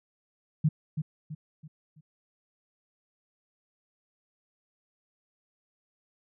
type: tone with echo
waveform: sine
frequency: 153.5 Hz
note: D#3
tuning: 23 cents flat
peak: -19 dBFS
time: 0.64-0.69 s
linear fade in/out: 10 ms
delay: 330 ms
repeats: 4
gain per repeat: -8 dB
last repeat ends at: 2.01 s
effects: none